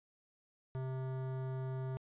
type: tone with hard clipping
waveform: sine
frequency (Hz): 130.81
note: C3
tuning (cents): 0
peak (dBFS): -39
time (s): 0.75-1.97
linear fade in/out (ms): 0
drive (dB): 16
effects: resampled to 8000 Hz